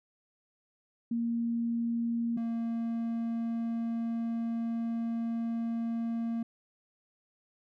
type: tone pair in turn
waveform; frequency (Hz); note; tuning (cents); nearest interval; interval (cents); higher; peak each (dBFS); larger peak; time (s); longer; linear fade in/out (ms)
sine / triangle; 233.1 / 230.4; A#3 / A#3; 0 / -20; unison; 20; first; -28; neither; 1.11-2.37 / 2.37-6.43; second; 5
effects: none